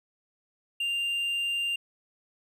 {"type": "tone", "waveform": "triangle", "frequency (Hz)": 2791, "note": "F7", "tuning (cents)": -2, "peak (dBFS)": -25, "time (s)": [0.8, 1.76], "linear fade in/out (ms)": 5, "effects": []}